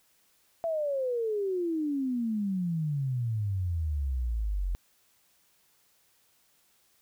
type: exponential sweep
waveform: sine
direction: down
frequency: 675 to 43.15 Hz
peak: -27 dBFS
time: 0.64-4.75 s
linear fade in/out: 0 ms
effects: white hiss -67 dBFS RMS until 7.01 s